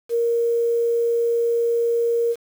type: tone with quantisation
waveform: sine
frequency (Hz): 468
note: A#4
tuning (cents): +7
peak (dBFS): -17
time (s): 0.09-2.36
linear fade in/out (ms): 50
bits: 7
effects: none